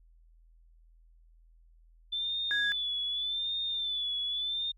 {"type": "tone with vibrato", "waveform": "sine", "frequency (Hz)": 3520, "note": "A7", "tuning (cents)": 0, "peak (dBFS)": -30, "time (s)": [2.12, 4.72], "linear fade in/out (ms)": 10, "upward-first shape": "sine", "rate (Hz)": 0.85, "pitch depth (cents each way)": 67}
{"type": "tone", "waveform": "sine", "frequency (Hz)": 1661.2, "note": "G#6", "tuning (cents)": 0, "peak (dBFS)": -27, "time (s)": [2.51, 2.72], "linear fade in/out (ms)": 0}
{"effects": ["tanh soft clip ceiling -19 dBFS", "added 41 Hz sine -57 dBFS peak until 4.77 s"]}